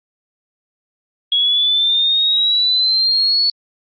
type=exponential sweep; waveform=sine; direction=up; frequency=3322 to 4435 Hz; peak=-12 dBFS; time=1.32-3.5 s; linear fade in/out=2 ms; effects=Opus 32 kbps